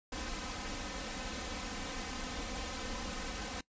pink noise with comb filter, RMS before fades -40 dBFS, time 0.12-3.61 s, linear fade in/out 5 ms, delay 3.9 ms, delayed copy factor +0.85, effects noise-tail reverb RT60 0.1 s tail -21 dB re dry + resampled to 16000 Hz

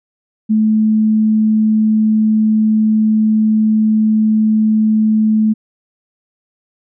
sine tone, 216.9 Hz, A3, 25 cents flat, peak -9 dBFS, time 0.49-5.54 s, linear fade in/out 20 ms, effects none

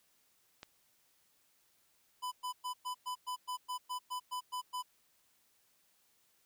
click, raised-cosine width 0.2 ms, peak -29 dBFS, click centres 0.631 s
square tone bursts, 1000 Hz, B5, 21 cents sharp, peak -37 dBFS, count 13, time 2.22-4.827 s, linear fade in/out 20 ms, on 99 ms, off 110 ms
effects white hiss -72 dBFS RMS until 6.45 s

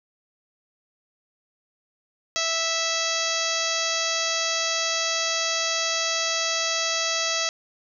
harmonic tone, 657 Hz, E5, 6 cents flat, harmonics 1 / 2 / 3 / 4 / 5 / 6 / 7 / 8 / 9 / 10, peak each -32 / -32 / -32 / -32 / -32 / -32 / -32 / -32 / -32 / -32 dBFS, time 2.36-7.49 s, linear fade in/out 0 ms, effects none

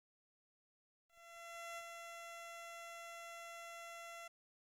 15% pulse tone with ADSR envelope, 678 Hz, E5, 49 cents sharp, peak -39 dBFS, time 1.08-4.28 s, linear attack 700 ms, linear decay 34 ms, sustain -4 dB, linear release 7 ms, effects low-pass 12000 Hz 12 dB/octave + 12-bit

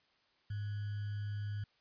sine tone with sample-and-hold, 103.4 Hz, G#2, 7 cents flat, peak -36 dBFS, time 0.5-1.64 s, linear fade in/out 5 ms, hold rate 1575 Hz, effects white hiss -72 dBFS RMS until 1.8 s + resampled to 11025 Hz

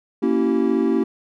triangle chord, A# diminished seventh, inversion none, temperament equal with one note detuned, 233.1 / 277.2 / 329.6 / 384.2 Hz, A#3 / C#4 / E4 / G4, 0 / 0 / 0 / -35 cents, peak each -20 dBFS, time 0.22-1.04 s, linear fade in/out 10 ms, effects none

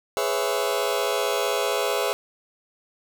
sawtooth chord, C# minor seventh, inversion second, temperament just, 415.8 / 498.9 / 554.4 / 665.2 Hz, G#4 / B4 / C#5 / E5, +2 / +17 / 0 / +16 cents, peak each -23 / -24 / -24 / -25 dBFS, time 0.17-2.13 s, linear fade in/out 0 ms, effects none

